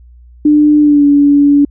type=tone with pitch glide; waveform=sine; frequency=298.4 to 286.4 Hz; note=D4 to D4; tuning=+28 to -43 cents; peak=-4 dBFS; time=0.45-1.65 s; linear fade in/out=5 ms; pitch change=-71 cents; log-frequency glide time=0.8-1.05 s; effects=added 60 Hz sine -36 dBFS peak until 1.7 s